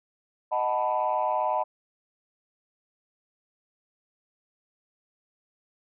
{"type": "chord", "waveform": "sine", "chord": "B dominant seventh", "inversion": "first", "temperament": "equal", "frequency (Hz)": [622.3, 740, 880, 987.8], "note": ["D#5", "F#5", "A5", "B5"], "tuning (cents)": [0, 0, 0, 0], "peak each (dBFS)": [-28, -29, -28, -28], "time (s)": [0.51, 1.64], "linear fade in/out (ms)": 20, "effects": ["tanh soft clip ceiling -16 dBFS"]}